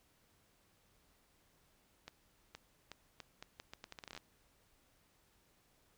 accelerating click train, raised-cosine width 0.2 ms, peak -30 dBFS, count 17, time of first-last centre 2.08-4.176 s, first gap 470 ms, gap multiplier 0.78, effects pink hiss -72 dBFS RMS until 5.97 s

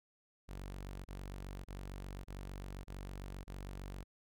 sawtooth tone bursts, 47.56 Hz, F#1, 48 cents sharp, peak -40 dBFS, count 6, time 0.48-4.04 s, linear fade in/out 20 ms, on 570 ms, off 28 ms, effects none

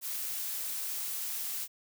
blue noise, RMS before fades -36 dBFS, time 0.01-1.68 s, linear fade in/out 50 ms, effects none

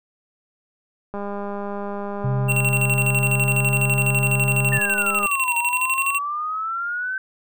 click train, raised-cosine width 1 ms, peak -17 dBFS, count 833, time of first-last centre 1.14-5.259 s, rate 202 Hz
sine tone with pitch glide, 129.7 to 131.13 Hz, C3 to C3, -15 to +4 cents, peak -19 dBFS, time 2.24-4.79 s, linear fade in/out 5 ms, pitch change +19 cents, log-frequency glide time 2.94-3.75 s
square tone with tremolo, 2728 Hz, F7, 41 cents flat, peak -19 dBFS, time 2.48-6.19 s, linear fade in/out 20 ms, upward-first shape square, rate 12 Hz, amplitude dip 65%
sine exponential two-way sweep, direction down then up, 1809 to 937 to 1548 Hz, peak -23 dBFS, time 4.72-7.18 s, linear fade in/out 2 ms, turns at 5.56 s
effects none

